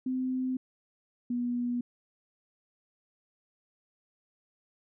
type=tone pair in turn; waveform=sine; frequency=257.3 / 242.9 Hz; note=C4 / B3; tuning=-29 / -29 cents; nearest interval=minor second; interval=100 cents; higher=first; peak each=-28 / -28 dBFS; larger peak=neither; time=0.06-0.57 / 1.3-1.81 s; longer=neither; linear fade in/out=5 ms; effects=none